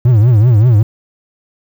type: tone with vibrato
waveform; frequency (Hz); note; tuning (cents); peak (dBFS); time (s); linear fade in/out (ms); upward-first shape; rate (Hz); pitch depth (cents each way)
triangle; 114.3; A#2; -34; -3; 0.05-0.83; 5; triangle; 5.2; 240
effects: 7-bit